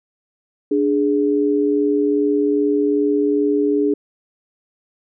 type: tone pair together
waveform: sine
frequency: 292.8 / 415.3 Hz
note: D4 / G#4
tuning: -5 / 0 cents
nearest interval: tritone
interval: 605 cents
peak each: -17 / -17 dBFS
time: 0.71-3.94 s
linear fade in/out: 5 ms
effects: none